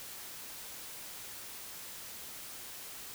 silence, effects white hiss -46 dBFS RMS until 3.14 s

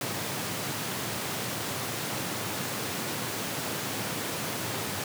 pink high-pass noise, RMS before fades -33 dBFS, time 0.01-5.04 s, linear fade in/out 2 ms, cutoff 100 Hz, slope 48 dB/octave, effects none

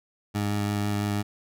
20% pulse tone with vibrato, 102.9 Hz, G#2, 16 cents flat, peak -20 dBFS, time 0.34-1.23 s, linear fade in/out 20 ms, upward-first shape sine, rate 6 Hz, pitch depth 11 cents each way, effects none

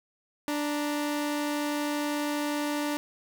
sawtooth tone pair together, 293.7 / 933.5 Hz, D4 / A#5, 0 / +2 cents, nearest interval octave + minor sixth, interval 2002 cents, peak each -24 / -35 dBFS, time 0.48-2.97 s, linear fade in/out 0 ms, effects 9-bit

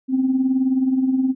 sine tone with tremolo, 261.6 Hz, C4, in tune, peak -12 dBFS, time 0.08-1.35 s, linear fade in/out 50 ms, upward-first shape triangle, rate 19 Hz, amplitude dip 65%, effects tanh soft clip ceiling -9 dBFS

